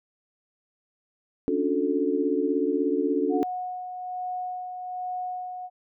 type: chord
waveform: sine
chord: D major seventh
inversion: third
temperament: equal with one note detuned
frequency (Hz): 277.2 / 293.7 / 360.9 / 440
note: C#4 / D4 / F#4 / A4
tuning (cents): 0 / 0 / -43 / 0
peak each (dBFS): -28 / -27 / -28 / -27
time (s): 1.48-3.43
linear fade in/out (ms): 0
type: tone with tremolo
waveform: sine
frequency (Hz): 730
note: F#5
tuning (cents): -24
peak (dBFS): -28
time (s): 3.29-5.7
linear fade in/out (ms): 50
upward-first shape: sine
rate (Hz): 1.2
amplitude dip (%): 45
effects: none